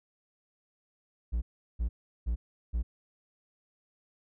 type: tone bursts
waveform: triangle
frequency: 58 Hz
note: A#1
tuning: 8 cents flat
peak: -25 dBFS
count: 4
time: 1.32-2.83 s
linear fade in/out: 20 ms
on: 100 ms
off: 370 ms
effects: none